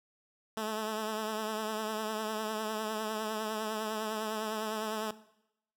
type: tone with vibrato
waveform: 10% pulse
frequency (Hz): 216.9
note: A3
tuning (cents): -25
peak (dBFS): -25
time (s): 0.57-5.11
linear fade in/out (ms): 2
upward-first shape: triangle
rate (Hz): 9.9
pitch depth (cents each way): 46
effects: noise-tail reverb RT60 0.8 s tail -17 dB re dry